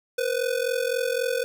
square ring-modulated tone, 498 Hz, B4, 14 cents sharp, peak -21 dBFS, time 0.18-1.44 s, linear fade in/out 0 ms, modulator 21.9 Hz, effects none

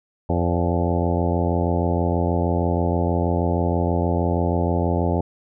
harmonic tone with a mistuned harmonic, 86.3 Hz, F2, 20 cents flat, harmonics 1 / 2 / 3 / 4 / 5 / 6 / 7 / 8 / 9 / 10, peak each -22 / -25 / -27 / -28 / -29 / -30 / -30 / -31 / -32 / -32 dBFS, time 0.29-5.21 s, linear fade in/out 5 ms, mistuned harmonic 7, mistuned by -53 cents, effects none

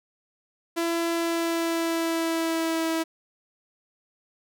sawtooth tone with pitch glide, 335.9 to 325.4 Hz, E4 to E4, +33 to -22 cents, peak -20 dBFS, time 0.76-3.04 s, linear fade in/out 20 ms, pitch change -55 cents, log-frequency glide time 1.13-2.9 s, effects none

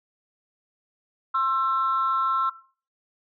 sine tone pair together, 1061 / 1336.8 Hz, C6 / E6, +24 / +24 cents, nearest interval major third, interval 400 cents, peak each -24 / -21 dBFS, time 1.34-2.5 s, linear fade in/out 10 ms, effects noise-tail reverb RT60 0.4 s tail -17 dB re dry + tanh soft clip ceiling -15 dBFS

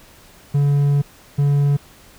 triangle tone pair in turn, 142.8 / 142.8 Hz, D3 / D3, -48 / -48 cents, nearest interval unison, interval 0 cents, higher neither, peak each -11 dBFS, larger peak neither, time 0.54-1.02 / 1.38-1.77 s, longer first, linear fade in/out 10 ms, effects pink hiss -47 dBFS RMS until 2.18 s

